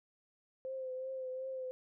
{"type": "tone with vibrato", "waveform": "sine", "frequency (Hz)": 520, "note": "C5", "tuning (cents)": -11, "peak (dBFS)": -38, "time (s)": [0.65, 1.71], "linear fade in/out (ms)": 0, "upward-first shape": "triangle", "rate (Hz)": 2.7, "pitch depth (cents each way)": 35, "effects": []}